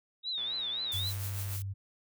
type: tone with vibrato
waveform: sine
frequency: 3729 Hz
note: A#7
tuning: in tune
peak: -32 dBFS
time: 0.23-1.13 s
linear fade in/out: 50 ms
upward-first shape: triangle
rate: 3.8 Hz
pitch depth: 160 cents each way
type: click train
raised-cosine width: 0.3 ms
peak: -34 dBFS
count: 140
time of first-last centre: 0.38-1.558 s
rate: 118 Hz
type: noise with tremolo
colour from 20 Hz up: blue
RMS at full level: -40 dBFS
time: 0.92-1.62 s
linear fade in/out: 0 ms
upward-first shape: sine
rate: 6.8 Hz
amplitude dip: 50%
type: tone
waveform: sine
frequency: 97.8 Hz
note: G2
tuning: 4 cents flat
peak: -34 dBFS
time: 0.93-1.74 s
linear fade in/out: 20 ms
effects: none